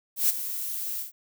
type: noise with ADSR envelope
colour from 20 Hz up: violet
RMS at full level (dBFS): -20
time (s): 0.16-1.12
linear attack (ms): 130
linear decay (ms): 21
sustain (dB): -12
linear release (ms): 130
effects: none